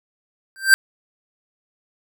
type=tone with exponential growth; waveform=square; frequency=1568 Hz; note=G6; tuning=in tune; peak=-5 dBFS; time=0.56-0.74 s; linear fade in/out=0 ms; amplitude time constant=38 ms; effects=none